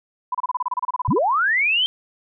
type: tone bursts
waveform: sine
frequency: 998 Hz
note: B5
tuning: 18 cents sharp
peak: -19 dBFS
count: 16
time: 0.32-1.187 s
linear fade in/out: 5 ms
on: 27 ms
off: 29 ms
type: linear sweep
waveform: sine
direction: up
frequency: 77.78 to 3186 Hz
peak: -16 dBFS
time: 1.08-1.86 s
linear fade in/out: 0 ms
effects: none